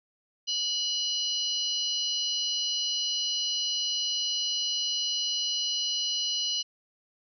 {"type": "harmonic tone with a mistuned harmonic", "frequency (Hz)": 980, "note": "B5", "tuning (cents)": -14, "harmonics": [3, 4, 5, 6], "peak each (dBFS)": [-30, -32, -34, -36], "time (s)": [0.47, 6.63], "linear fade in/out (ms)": 20, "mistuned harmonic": 4, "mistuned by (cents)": 86, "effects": []}